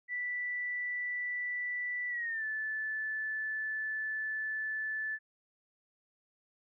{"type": "tone with pitch glide", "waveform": "sine", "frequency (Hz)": [1970, 1745], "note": ["B6", "A6"], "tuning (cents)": [-5, -15], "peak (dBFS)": -33, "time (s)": [0.08, 5.19], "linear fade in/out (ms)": 50, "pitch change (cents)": -210, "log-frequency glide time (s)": [2.09, 2.45], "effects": []}